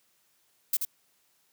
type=noise with echo; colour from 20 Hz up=violet; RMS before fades=-25 dBFS; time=0.73-0.77 s; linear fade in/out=5 ms; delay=81 ms; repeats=1; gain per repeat=-5 dB; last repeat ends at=0.851 s; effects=white hiss -69 dBFS RMS until 1.52 s + high-pass 80 Hz 12 dB/octave